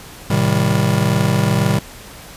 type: chord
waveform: square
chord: A half-diminished seventh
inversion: none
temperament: just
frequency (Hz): 110 / 132 / 158.4 / 198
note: A2 / C3 / Eb3 / G3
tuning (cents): 0 / +16 / +31 / +18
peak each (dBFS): -20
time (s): 0.3-1.79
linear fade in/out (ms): 5
effects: pink hiss -37 dBFS RMS until 2.36 s + resampled to 32000 Hz